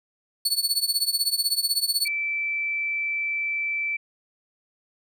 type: tone with tremolo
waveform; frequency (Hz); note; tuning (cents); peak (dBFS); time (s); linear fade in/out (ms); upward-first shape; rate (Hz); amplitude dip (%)
sawtooth; 4438; C#8; +1; -15; 0.45-2.08; 5; triangle; 16; 95
type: tone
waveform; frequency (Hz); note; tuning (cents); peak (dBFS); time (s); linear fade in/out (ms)
sine; 2326; D7; -17; -24; 2.05-3.97; 10
effects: none